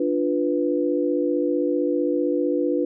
sine chord, B diminished, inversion first, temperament equal, 293.7 / 349.2 / 493.9 Hz, D4 / F4 / B4, 0 / 0 / 0 cents, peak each -23 / -24 / -24 dBFS, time 0-2.85 s, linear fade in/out 5 ms, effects none

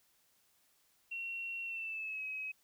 sine tone with pitch glide, 2730 to 2547 Hz, F7 to D#7, -40 to +40 cents, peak -38 dBFS, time 1.11-2.52 s, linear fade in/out 10 ms, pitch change -120 cents, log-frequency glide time 1.64-2.24 s, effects white hiss -72 dBFS RMS until 2.63 s

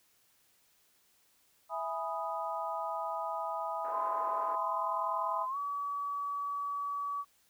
sine chord, E major seventh, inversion none, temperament equal, 659.3 / 830.6 / 987.8 / 1244.5 Hz, E5 / G#5 / B5 / D#6, 0 / 0 / 0 / 0 cents, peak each -39 dBFS, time 1.69-5.47 s, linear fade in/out 50 ms
pink band-pass noise, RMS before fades -47 dBFS, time 3.84-4.56 s, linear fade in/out 10 ms, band 440 to 1400 Hz, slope 24 dB/octave
sine tone with pitch glide, 1028 to 1140.6 Hz, C6 to C#6, -31 to +49 cents, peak -33 dBFS, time 3.9-7.25 s, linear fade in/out 50 ms, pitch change +180 cents, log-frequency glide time 5.48-5.57 s
effects white hiss -69 dBFS RMS until 7.49 s

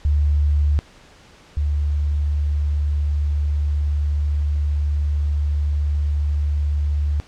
sine tone pair in turn, 73.42 / 73.42 Hz, D2 / D2, 0 / 0 cents, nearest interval unison, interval 0 cents, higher neither, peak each -14 / -17 dBFS, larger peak first, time 0.05-0.79 / 1.57-7.2 s, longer second, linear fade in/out 0 ms, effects pink hiss -48 dBFS RMS until 7.27 s + low-pass 6000 Hz 12 dB/octave

